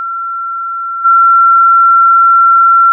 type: tone with level steps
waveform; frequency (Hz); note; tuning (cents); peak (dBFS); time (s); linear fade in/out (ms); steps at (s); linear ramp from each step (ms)
sine; 1359; F6; -48; -15 / -3; 0-2.92; 0; 1.04; 20
effects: none